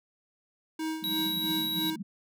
square tone with tremolo, 317 Hz, D#4, 32 cents sharp, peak -30 dBFS, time 0.79-1.96 s, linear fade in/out 5 ms, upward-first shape sine, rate 3 Hz, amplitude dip 70%
pink band-pass noise, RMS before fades -40 dBFS, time 1.02-2.03 s, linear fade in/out 10 ms, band 170 to 220 Hz, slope 96 dB/octave
square tone, 3868 Hz, B7, 37 cents flat, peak -30 dBFS, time 1.04-1.9 s, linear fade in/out 0 ms
effects none

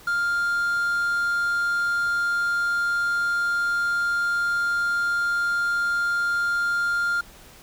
triangle tone with quantisation, 1400 Hz, F6, 4 cents sharp, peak -19 dBFS, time 0.07-7.21 s, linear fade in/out 5 ms, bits 7, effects pink hiss -48 dBFS RMS until 7.62 s

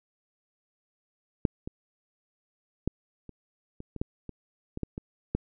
clicks, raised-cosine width 3 ms, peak -9 / -22 / -13 / -30 / -27 / -25 / -15 / -25 / -22 / -17 / -22 / -13 dBFS, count 12, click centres 1.452 / 1.675 / 2.876 / 3.293 / 3.804 / 3.963 / 4.015 / 4.293 / 4.774 / 4.833 / 4.979 / 5.35 s, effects none

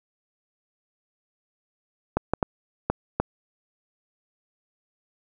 clicks, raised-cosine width 1 ms, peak -7 dBFS, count 5, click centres 2.17 / 2.336 / 2.428 / 2.9 / 3.2 s, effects none

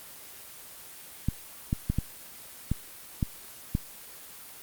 clicks, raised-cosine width 5 ms, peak -13 dBFS, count 7, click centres 1.286 / 1.729 / 1.9 / 1.986 / 2.716 / 3.228 / 3.751 s, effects white hiss -46 dBFS RMS until 4.62 s + Opus 24 kbps

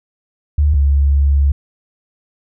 sine tone pair in turn, 73.5 / 70.29 Hz, D2 / C#2, +2 / +25 cents, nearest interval minor second, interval 77 cents, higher first, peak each -9 dBFS, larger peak neither, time 0.58-0.74 / 0.74-1.52 s, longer second, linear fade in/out 5 ms, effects none

